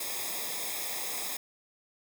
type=noise with comb filter; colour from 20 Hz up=white; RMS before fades=-35 dBFS; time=0-1.37 s; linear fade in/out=5 ms; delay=0.68 ms; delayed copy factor=-0.8; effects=none